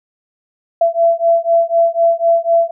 sine beating tone pair, 670 / 674 Hz, E5 / E5, +28 / +38 cents, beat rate 4 Hz, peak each -13 dBFS, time 0.81-2.71 s, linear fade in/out 5 ms, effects none

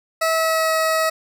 20% pulse tone with pitch glide, 648 to 640.6 Hz, E5 to E5, -30 to -50 cents, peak -12 dBFS, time 0.21-1.1 s, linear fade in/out 10 ms, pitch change -20 cents, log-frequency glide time 0.34-0.73 s, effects none

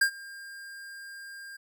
square tone with ADSR envelope, 1604 Hz, G6, 39 cents sharp, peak -19 dBFS, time 0.01-1.57 s, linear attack 7 ms, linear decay 84 ms, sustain -23 dB, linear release 11 ms, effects none

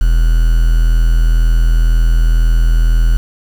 triangle tone with quantisation, 41 Hz, E1, 9 cents flat, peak -5 dBFS, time 0.01-3.17 s, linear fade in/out 0 ms, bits 5, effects none

